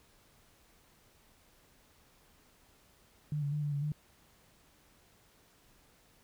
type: tone with pitch steps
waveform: sine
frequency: 149.7 / 143 / 149.3 / 146.5 / 142.6 / 149.8 Hz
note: D3 / D3 / D3 / D3 / C#3 / D3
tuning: +33 / -46 / +29 / -4 / +49 / +35 cents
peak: -31 dBFS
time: 3.32-3.92 s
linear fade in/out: 2 ms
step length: 100 ms
effects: pink hiss -65 dBFS RMS until 6.23 s